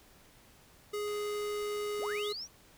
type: tone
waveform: square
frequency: 415.8 Hz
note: G#4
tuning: 2 cents sharp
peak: -34 dBFS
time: 0.93-2.33 s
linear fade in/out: 10 ms
type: click train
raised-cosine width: 0.2 ms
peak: -36 dBFS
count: 109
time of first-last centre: 1.08-2.193 s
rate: 97 Hz
type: linear sweep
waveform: sine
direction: up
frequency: 61.5 to 6010 Hz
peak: -38 dBFS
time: 1.98-2.48 s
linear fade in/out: 50 ms
effects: pink hiss -60 dBFS RMS until 2.77 s